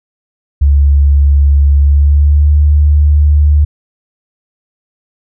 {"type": "tone with pitch glide", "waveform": "sine", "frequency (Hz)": [70.8, 73.89], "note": ["C#2", "D2"], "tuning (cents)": [37, 11], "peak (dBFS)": -4, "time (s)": [0.61, 3.65], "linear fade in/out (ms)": 10, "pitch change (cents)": 74, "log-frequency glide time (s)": [1.79, 2.51], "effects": []}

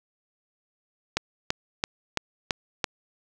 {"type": "click train", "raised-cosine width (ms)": 0.2, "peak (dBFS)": -6, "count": 6, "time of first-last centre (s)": [1.17, 2.842], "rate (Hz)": 2.99, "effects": []}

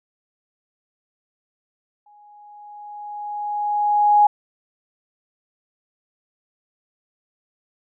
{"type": "tone with exponential growth", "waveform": "sine", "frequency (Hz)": 830.6, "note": "G#5", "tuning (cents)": 0, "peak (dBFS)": -9, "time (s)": [2.06, 4.27], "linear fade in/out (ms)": 5, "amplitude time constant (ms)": 480, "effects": []}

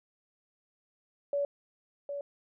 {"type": "tone with echo", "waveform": "sine", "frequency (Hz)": 569, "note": "C#5", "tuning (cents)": 45, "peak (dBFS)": -27, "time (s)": [1.33, 1.45], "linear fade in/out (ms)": 2, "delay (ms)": 760, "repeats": 1, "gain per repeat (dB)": -7, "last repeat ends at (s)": 2.21, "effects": []}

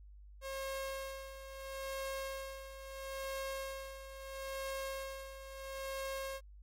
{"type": "tone with tremolo", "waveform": "sawtooth", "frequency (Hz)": 539, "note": "C#5", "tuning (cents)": -49, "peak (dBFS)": -34, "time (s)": [0.41, 6.41], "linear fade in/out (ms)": 50, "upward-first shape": "sine", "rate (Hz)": 0.75, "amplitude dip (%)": 70, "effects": ["added 50 Hz sine -52 dBFS peak until 6.62 s", "MP3 64 kbps"]}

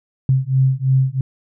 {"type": "beating tone pair", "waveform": "sine", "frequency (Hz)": [130.81, 133.81], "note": ["C3", "C3"], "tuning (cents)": [0, 39], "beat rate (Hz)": 3, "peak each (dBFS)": -16, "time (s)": [0.29, 1.21], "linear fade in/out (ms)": 2, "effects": []}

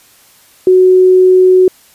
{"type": "tone", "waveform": "sine", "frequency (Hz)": 370, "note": "F#4", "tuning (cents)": 0, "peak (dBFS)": -3, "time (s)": [0.67, 1.68], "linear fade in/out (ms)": 2, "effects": ["white hiss -45 dBFS RMS until 1.94 s", "resampled to 32000 Hz"]}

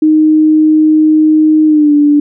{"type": "tone with pitch glide", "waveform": "sine", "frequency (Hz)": [310, 292.8], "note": ["D#4", "D4"], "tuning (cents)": [-6, -5], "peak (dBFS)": -4, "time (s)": [0.02, 2.2], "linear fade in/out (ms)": 5, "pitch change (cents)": -99, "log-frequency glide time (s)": [1.66, 1.93], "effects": []}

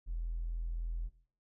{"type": "tone", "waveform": "triangle", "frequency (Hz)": 41.73, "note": "E1", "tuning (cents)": 22, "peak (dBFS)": -30, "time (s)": [0.06, 1.1], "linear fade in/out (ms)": 50, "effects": ["noise-tail reverb RT60 0.5 s tail -20 dB re dry", "tanh soft clip ceiling -32 dBFS"]}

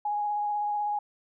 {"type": "tone with vibrato", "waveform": "sine", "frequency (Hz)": 830.6, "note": "G#5", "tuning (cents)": 0, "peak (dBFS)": -26, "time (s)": [0.05, 0.99], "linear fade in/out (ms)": 5, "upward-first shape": "sine", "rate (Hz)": 16, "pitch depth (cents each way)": 14, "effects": []}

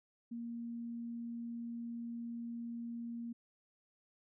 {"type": "tone", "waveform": "sine", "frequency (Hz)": 234.3, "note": "A#3", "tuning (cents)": 9, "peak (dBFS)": -40, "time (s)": [0.31, 3.33], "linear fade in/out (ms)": 10, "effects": []}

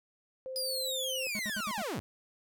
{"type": "tone", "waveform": "sine", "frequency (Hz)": 521, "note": "C5", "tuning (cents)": -7, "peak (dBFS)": -37, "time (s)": [0.46, 1.27], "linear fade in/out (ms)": 0}
{"type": "linear sweep", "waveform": "sawtooth", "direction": "down", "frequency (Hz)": [4978, 65.41], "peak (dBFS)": -30, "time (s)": [0.56, 2], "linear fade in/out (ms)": 0}
{"type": "tone bursts", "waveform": "square", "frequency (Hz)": 210.8, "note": "G#3", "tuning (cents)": 26, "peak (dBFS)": -38, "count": 5, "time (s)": [1.35, 1.819], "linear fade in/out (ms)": 0, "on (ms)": 41, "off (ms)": 66}
{"effects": []}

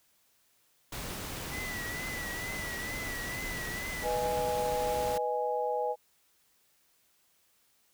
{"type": "noise", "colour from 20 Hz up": "pink", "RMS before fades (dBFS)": -39, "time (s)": [0.92, 5.18], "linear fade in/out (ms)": 5}
{"type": "tone with vibrato", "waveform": "triangle", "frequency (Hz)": 1975.5, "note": "B6", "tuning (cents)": 0, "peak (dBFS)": -36, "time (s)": [1.5, 4.08], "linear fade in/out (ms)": 50, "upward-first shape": "triangle", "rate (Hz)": 2.2, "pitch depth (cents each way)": 67}
{"type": "chord", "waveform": "sine", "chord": "G# minor", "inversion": "first", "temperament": "equal", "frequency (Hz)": [493.9, 622.3, 830.6], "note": ["B4", "D#5", "G#5"], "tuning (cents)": [0, 0, 0], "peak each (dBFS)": [-32, -35, -32], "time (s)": [4.02, 5.96], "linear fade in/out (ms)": 50}
{"effects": ["white hiss -69 dBFS RMS until 7.93 s"]}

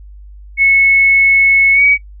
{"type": "tone with pitch glide", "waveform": "sine", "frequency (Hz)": [2197, 2263], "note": ["C#7", "C#7"], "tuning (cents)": [-16, 35], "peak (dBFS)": -6, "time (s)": [0.57, 1.98], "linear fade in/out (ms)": 50, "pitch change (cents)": 51, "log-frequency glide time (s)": [1.73, 1.83], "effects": ["noise-tail reverb RT60 0.1 s tail -20 dB re dry", "added 50 Hz sine -32 dBFS peak until 2.2 s"]}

